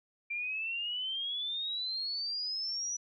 sine exponential sweep, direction up, 2359 to 5920 Hz, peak -33 dBFS, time 0.3-2.97 s, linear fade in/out 10 ms, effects none

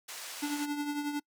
white band-pass noise, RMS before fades -43 dBFS, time 0.08-0.66 s, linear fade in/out 10 ms, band 610 to 9100 Hz, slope 12 dB/octave
square tone with tremolo, 291.8 Hz, D4, 11 cents flat, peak -30 dBFS, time 0.42-1.2 s, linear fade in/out 10 ms, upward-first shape triangle, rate 11 Hz, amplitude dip 60%
effects noise-tail reverb RT60 0.1 s tail -26 dB re dry

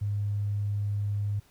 triangle tone with tanh clipping, 102.4 Hz, G#2, 24 cents flat, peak -26 dBFS, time 0.01-1.4 s, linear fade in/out 10 ms, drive 3 dB, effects pink hiss -62 dBFS RMS until 1.5 s

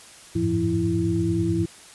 sine tone cluster, 87.3 / 97.6 / 107.2 / 171 / 331.7 Hz, F2 / G2 / A2 / F3 / E4, 0 / -7 / -45 / -36 / +11 cents, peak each -31 / -31 / -27 / -26 / -23 dBFS, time 0.35-1.66 s, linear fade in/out 10 ms, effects white hiss -46 dBFS RMS until 1.94 s + resampled to 24000 Hz

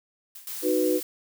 blue noise with exponential decay, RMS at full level -40 dBFS, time 0.35-0.69 s, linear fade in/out 5 ms, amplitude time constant 73 ms
blue noise, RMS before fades -35 dBFS, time 0.47-1.03 s, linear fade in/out 2 ms
sine chord, B major, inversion first, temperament just, 308.7 / 370.4 / 493.9 Hz, D#4 / F#4 / B4, -14 / +2 / 0 cents, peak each -25 dBFS, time 0.62-1.01 s, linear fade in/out 50 ms
effects none

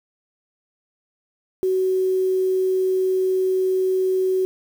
sine tone with quantisation, 374.8 Hz, F#4, 22 cents sharp, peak -17 dBFS, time 1.63-4.45 s, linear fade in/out 0 ms, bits 7, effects none

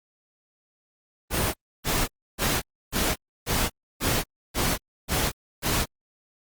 pink noise bursts, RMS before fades -24 dBFS, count 9, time 1.3-5.86 s, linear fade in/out 50 ms, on 240 ms, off 300 ms, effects Opus 24 kbps

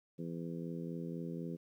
harmonic tone, 84 Hz, E2, 33 cents sharp, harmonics 2 / 3 / 4 / 5 / 6, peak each -41 / -45 / -47 / -49 / -51 dBFS, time 0.18-1.57 s, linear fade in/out 20 ms, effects 12-bit

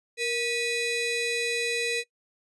30% pulse ring-modulated tone, 1480 Hz, F#6, in tune, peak -20 dBFS, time 0.17-2.04 s, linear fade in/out 50 ms, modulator 1010 Hz, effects noise-tail reverb RT60 0.1 s tail -20 dB re dry + resampled to 24000 Hz

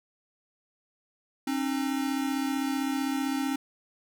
square tone pair together, 268.6 / 304.2 Hz, C4 / D#4, +46 / -39 cents, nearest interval major second, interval 215 cents, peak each -29 / -33 dBFS, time 1.47-3.56 s, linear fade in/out 5 ms, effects none

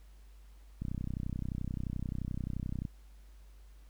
click train, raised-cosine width 5 ms, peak -24 dBFS, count 65, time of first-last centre 0.82-2.852 s, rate 31.5 Hz, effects added 50 Hz sine -52 dBFS peak until 3.89 s + pink hiss -68 dBFS RMS until 3.89 s

